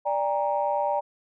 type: chord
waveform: sine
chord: G minor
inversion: second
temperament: equal with one note detuned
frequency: 587.3 / 803.2 / 932.3 Hz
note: D5 / G5 / Bb5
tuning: 0 / +42 / 0 cents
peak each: -26 / -27 / -27 dBFS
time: 0.05-1.01 s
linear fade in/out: 20 ms
effects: tanh soft clip ceiling -13 dBFS